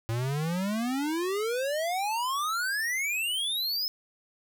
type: exponential sweep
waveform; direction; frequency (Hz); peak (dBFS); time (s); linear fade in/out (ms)
square; up; 111.3 to 5240; -28; 0.09-3.88; 0
effects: none